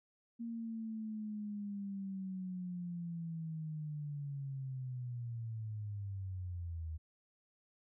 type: linear sweep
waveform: sine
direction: down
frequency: 233.6 to 78 Hz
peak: -39 dBFS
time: 0.39-6.98 s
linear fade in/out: 20 ms
effects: none